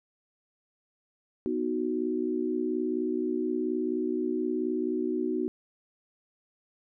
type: chord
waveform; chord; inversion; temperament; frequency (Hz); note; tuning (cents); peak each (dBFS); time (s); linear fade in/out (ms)
sine; B major; none; equal; 246.9 / 311.1 / 370; B3 / D#4 / F#4; 0 / 0 / 0; -32 / -31 / -30; 1.46-5.48; 0
effects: none